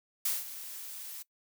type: noise with ADSR envelope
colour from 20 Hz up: blue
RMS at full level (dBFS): -29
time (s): 0.25-1.23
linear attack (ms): 6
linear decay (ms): 180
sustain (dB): -14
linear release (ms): 13
effects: noise-tail reverb RT60 0.1 s tail -21 dB re dry